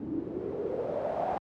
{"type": "noise with low-pass filter sweep", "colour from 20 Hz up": "white", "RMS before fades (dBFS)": -33, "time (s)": [0, 1.38], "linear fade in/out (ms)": 2, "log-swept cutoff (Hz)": [280, 770], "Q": 5.9, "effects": ["high-pass 80 Hz 12 dB/octave"]}